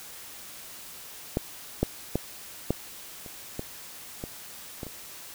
clicks, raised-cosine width 2 ms, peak -11 / -9 / -11 / -10 / -29 / -18 / -20 / -21 / -26 dBFS, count 9, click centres 1.371 / 1.83 / 2.156 / 2.706 / 3.262 / 3.594 / 4.239 / 4.832 / 4.867 s, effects white hiss -44 dBFS RMS until 5.34 s

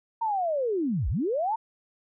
sine linear two-way sweep, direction down then up, 933 to 45.03 to 933 Hz, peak -24 dBFS, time 0.21-1.56 s, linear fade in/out 10 ms, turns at 1.09 s, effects none

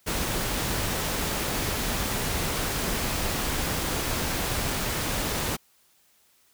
pink noise, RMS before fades -28 dBFS, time 0.06-5.57 s, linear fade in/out 20 ms, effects white hiss -63 dBFS RMS until 6.53 s

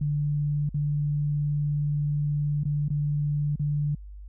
sine tone with dropouts, 146.83 Hz, D3, in tune, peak -23 dBFS, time 0.01-3.95 s, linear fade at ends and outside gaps 5 ms, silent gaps 0.692-0.742 / 2.636-2.652 / 2.884-2.902 / 3.558-3.595 s, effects added 50 Hz sine -39 dBFS peak until 4.28 s

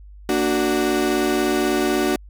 35% pulse chord, Bb augmented, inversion none, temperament equal with one note detuned, 229.9 / 293.7 / 370 Hz, Bb3 / D4 / F#4, -24 / 0 / 0 cents, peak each -24 / -20 / -19 dBFS, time 0.29-2.16 s, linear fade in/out 2 ms, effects added 50 Hz sine -39 dBFS peak until 2.29 s

